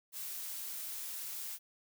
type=noise; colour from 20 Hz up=blue; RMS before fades=-42 dBFS; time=0.12-1.59 s; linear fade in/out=50 ms; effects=none